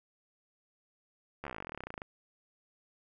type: slowing click train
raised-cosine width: 0.5 ms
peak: -25 dBFS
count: 25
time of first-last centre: 1.44-2.019 s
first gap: 13 ms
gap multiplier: 1.05
effects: none